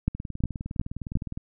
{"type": "two click trains", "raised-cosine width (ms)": 5, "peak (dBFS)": [-21, -10], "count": [25, 4], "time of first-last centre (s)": [[0.15, 1.374], [0.08, 1.155]], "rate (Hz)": [19.6, 2.79], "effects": []}